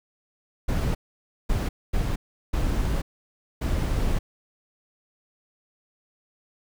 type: noise bursts at uneven times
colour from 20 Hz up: brown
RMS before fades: -24 dBFS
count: 5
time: 0.68-0.95 / 1.49-1.69 / 1.93-2.16 / 2.53-3.02 / 3.61-4.19 s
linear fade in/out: 10 ms
effects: none